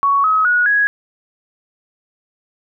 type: tone with pitch steps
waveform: sine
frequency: 1117 / 1275.7 / 1457 / 1664 Hz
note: C#6 / D#6 / F#6 / G#6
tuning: +13 / +43 / -27 / +3 cents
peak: -11 dBFS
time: 0.03-0.87 s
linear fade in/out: 0 ms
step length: 210 ms
effects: none